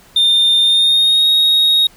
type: tone with pitch glide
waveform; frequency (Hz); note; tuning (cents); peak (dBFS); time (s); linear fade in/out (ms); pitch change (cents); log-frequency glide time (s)
sine; 3618 to 3756; A7 to A#7; +48 to +12; -6; 0.16-1.87; 5; +64; 0.61-1.27
effects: tanh soft clip ceiling -8 dBFS + pink hiss -46 dBFS RMS until 1.96 s